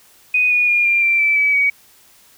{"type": "tone with pitch steps", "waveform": "sine", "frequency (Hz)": [2489, 2455, 2421, 2388, 2355, 2322, 2290, 2259], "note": ["D#7", "D#7", "D#7", "D7", "D7", "D7", "D7", "C#7"], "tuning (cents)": [0, -24, -48, 28, 4, -20, -44, 32], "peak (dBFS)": -12, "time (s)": [0.34, 1.7], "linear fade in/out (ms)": 5, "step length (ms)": 170, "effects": ["white hiss -50 dBFS RMS until 2.37 s"]}